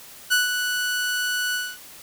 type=tone with ADSR envelope; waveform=sawtooth; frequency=1480 Hz; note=F#6; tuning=in tune; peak=-12 dBFS; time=0.3-1.78 s; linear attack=25 ms; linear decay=150 ms; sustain=-7 dB; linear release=240 ms; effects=white hiss -44 dBFS RMS until 2.02 s